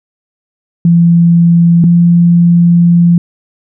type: tone pair in turn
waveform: sine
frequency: 170 / 171.98 Hz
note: F3 / F3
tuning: -46 / -26 cents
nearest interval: unison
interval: 20 cents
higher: second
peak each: -3 dBFS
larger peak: neither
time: 0.85-1.84 / 1.84-3.18 s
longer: second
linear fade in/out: 2 ms
effects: none